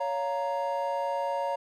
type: chord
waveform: triangle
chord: Bb minor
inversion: first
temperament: just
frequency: 559.4 / 699.2 / 932.3 Hz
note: Db5 / F5 / Bb5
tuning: +16 / +2 / 0 cents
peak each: -29 / -33 / -29 dBFS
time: 0-1.56 s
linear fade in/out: 10 ms
effects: none